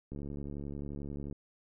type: click train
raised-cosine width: 3 ms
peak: -29 dBFS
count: 87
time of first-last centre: 0.12-1.326 s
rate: 71.3 Hz
effects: none